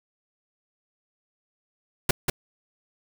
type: noise with echo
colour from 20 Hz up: pink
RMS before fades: -18 dBFS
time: 2.09-2.11 s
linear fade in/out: 5 ms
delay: 190 ms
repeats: 1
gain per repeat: -4 dB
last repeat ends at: 2.3 s
effects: none